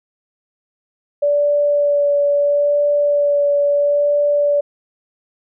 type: tone with vibrato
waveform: sine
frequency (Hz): 578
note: D5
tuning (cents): -28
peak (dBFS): -12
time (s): 1.22-4.61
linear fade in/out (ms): 10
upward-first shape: sine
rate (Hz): 0.75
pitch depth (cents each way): 12
effects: none